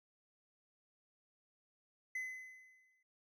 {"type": "tone with exponential decay", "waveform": "triangle", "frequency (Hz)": 2031, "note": "B6", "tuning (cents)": 48, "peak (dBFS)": -35, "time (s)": [2.15, 3.03], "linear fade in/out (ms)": 5, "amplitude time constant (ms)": 190, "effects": []}